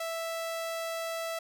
sawtooth tone, 659.3 Hz, E5, in tune, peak -29 dBFS, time 0-1.39 s, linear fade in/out 5 ms, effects none

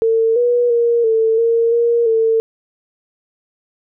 sine tone with pitch steps, 450.9 / 483.9 / 470.2 / 446.4 / 461.2 / 469.6 / 449.2 Hz, A4 / B4 / A#4 / A4 / A#4 / A#4 / A4, +42 / -35 / +15 / +25 / -19 / +13 / +36 cents, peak -11 dBFS, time 0.02-2.4 s, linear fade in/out 0 ms, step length 340 ms, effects none

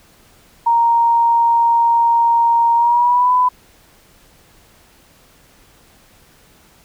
sine tone with pitch glide, 932.3 to 999.2 Hz, A#5 to B5, 0 to +20 cents, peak -10 dBFS, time 0.66-3.49 s, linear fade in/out 10 ms, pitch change +120 cents, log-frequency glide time 2.75-3.32 s, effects pink hiss -50 dBFS RMS until 6.84 s

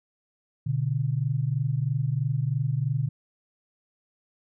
sine tone pair together, 121.93 / 145 Hz, B2 / D3, -22 / -22 cents, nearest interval minor third, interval 300 cents, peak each -26 dBFS, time 0.66-3.09 s, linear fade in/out 10 ms, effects none

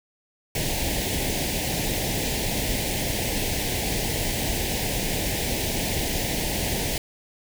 pink band-stop noise, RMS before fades -26 dBFS, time 0.55-6.98 s, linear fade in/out 2 ms, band 860 to 1800 Hz, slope 48 dB/octave, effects none

